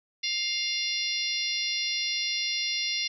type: harmonic tone with a mistuned harmonic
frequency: 698.5 Hz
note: F5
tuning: in tune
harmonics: 3 / 4 / 5 / 6 / 7 / 8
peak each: -34 / -34 / -34 / -34 / -34 / -34 dBFS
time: 0.23-3.08 s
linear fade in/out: 10 ms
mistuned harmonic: 3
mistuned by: +16 cents
effects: none